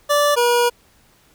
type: tone pair in turn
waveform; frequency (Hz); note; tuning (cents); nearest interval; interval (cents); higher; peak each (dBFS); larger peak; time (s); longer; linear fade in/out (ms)
25% pulse; 583 / 480.5; D5 / B4; -13 / -48; minor third; 335; first; -10; neither; 0.09-0.36 / 0.36-0.7; second; 20
effects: pink hiss -55 dBFS RMS until 1.34 s